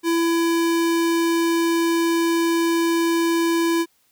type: tone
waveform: square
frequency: 334.4 Hz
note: E4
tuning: 25 cents sharp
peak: -18 dBFS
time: 0.03-3.86 s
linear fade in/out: 50 ms
effects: white hiss -63 dBFS RMS until 4.11 s